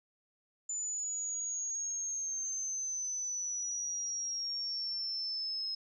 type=exponential sweep; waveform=sine; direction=down; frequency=7040 to 5140 Hz; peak=-34 dBFS; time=0.69-5.75 s; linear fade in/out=5 ms; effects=none